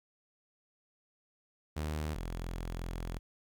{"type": "tone pair in turn", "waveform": "sawtooth", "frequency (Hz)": [76.6, 42.73], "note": ["D#2", "F1"], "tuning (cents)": [-27, -37], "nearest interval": "minor seventh", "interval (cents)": 1010, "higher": "first", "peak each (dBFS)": [-30, -33], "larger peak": "first", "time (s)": [[1.76, 2.15], [2.15, 3.19]], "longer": "second", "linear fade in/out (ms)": 10, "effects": ["12-bit"]}